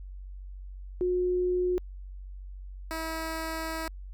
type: tone pair in turn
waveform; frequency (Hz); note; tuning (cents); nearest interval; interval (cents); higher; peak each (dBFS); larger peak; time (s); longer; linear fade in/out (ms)
sine / 10% pulse; 361.3 / 322.6; F#4 / E4; -41 / -37; major second; 196; first; -24; neither; 1.01-1.78 / 2.91-3.88; second; 0
effects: added 47 Hz sine -39 dBFS peak until 4.13 s